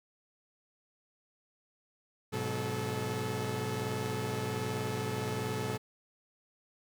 sawtooth tone cluster, 104.3 / 125.6 / 183.6 / 433 Hz, G#2 / B2 / F#3 / A4, +8 / +30 / -13 / -28 cents, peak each -35 / -33 / -38 / -33 dBFS, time 2.32-5.78 s, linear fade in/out 20 ms, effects none

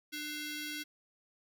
15% pulse ring-modulated tone, 1197 Hz, D6, 33 cents sharp, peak -29 dBFS, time 0.12-0.84 s, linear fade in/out 20 ms, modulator 897 Hz, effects none

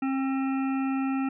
harmonic tone with a mistuned harmonic, 268.2 Hz, C4, 43 cents sharp, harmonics 1 / 3 / 5 / 7 / 9 / 10, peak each -25 / -36 / -38 / -46 / -45 / -45 dBFS, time 0.02-1.29 s, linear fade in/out 5 ms, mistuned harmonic 3, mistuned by -16 cents, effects none

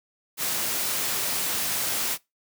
white noise, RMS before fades -27 dBFS, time 0.37-2.18 s, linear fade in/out 50 ms, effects noise-tail reverb RT60 0.2 s tail -22 dB re dry + high-pass 100 Hz 12 dB/octave

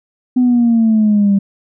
sine exponential sweep, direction down, 253.3 to 196 Hz, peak -7 dBFS, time 0.36-1.39 s, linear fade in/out 10 ms, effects tanh soft clip ceiling -5 dBFS

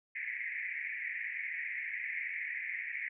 white band-pass noise, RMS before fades -39 dBFS, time 0.15-3.09 s, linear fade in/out 10 ms, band 1800 to 2300 Hz, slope 96 dB/octave, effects none

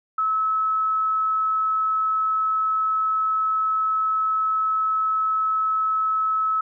sine tone, 1296 Hz, E6, 30 cents flat, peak -19 dBFS, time 0.18-6.61 s, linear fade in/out 5 ms, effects none

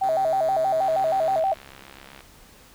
sine tone with vibrato, 705 Hz, F5, 16 cents sharp, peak -19 dBFS, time 0.01-1.54 s, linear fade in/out 10 ms, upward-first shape square, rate 6.3 Hz, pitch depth 160 cents each way
5% pulse tone, 138.59 Hz, C#3, in tune, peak -27 dBFS, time 0.03-1.4 s, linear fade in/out 2 ms
click train, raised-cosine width 0.3 ms, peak -27 dBFS, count 95, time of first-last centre 0.82-2.206 s, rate 67.8 Hz
effects pink hiss -51 dBFS RMS until 2.74 s

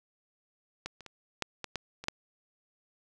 clicks, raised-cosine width 0.2 ms, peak -19 / -30 / -28 / -13 / -19 / -16 / -25 / -11 dBFS, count 8, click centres 0.86 / 1.007 / 1.063 / 1.423 / 1.643 / 1.757 / 2.04 / 2.084 s, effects none

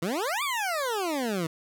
20% pulse exponential two-way sweep, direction up then down, 155.56 to 1205 to 155.56 Hz, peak -22 dBFS, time 0.02-1.47 s, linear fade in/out 5 ms, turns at 0.43 s, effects none

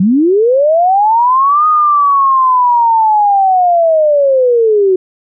sine linear two-way sweep, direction up then down, 173.2 to 1244.5 to 365.1 Hz, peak -6 dBFS, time 0-4.96 s, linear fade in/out 5 ms, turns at 1.67 s, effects none

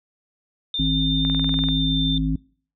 sine tone with pitch glide, 3606 to 3577 Hz, A7 to A7, +42 to +28 cents, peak -23 dBFS, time 0.74-2.18 s, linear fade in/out 2 ms, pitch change -14 cents, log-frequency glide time 1.67-1.99 s
harmonic tone, 53.1 Hz, G#1, 39 cents sharp, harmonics 1 / 3 / 5, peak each -24 / -24 / -23 dBFS, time 0.79-2.36 s, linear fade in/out 5 ms
click train, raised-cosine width 0.5 ms, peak -20 dBFS, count 10, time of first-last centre 1.25-1.687 s, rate 20.6 Hz
effects noise-tail reverb RT60 0.5 s tail -25 dB re dry

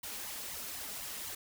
white noise with flanger, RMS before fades -42 dBFS, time 0.03-1.35 s, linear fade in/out 5 ms, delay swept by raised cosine 0.97 to 4.87 ms, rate 4 Hz, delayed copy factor +1, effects none

